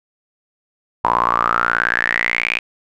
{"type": "tone with band-pass filter sweep", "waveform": "sawtooth", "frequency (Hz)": 58.5, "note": "A#1", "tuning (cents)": 7, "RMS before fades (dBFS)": -18, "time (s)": [1.04, 2.59], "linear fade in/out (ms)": 5, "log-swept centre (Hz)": [950, 2500], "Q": 9.5, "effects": []}